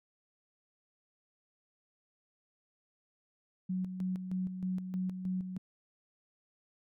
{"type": "tone with tremolo", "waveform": "sine", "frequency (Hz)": 185, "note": "F#3", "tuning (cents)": 0, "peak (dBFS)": -31, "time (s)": [3.69, 5.58], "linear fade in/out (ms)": 10, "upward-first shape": "square", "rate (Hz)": 3.2, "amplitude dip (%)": 55, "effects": []}